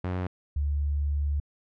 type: tone pair in turn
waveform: sawtooth / sine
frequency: 91.1 / 72.31 Hz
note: F#2 / D2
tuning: -26 / -26 cents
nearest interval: major third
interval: 400 cents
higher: first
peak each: -24 dBFS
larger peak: neither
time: 0.04-0.27 / 0.56-1.4 s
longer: second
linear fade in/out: 5 ms
effects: low-pass 2000 Hz 12 dB/octave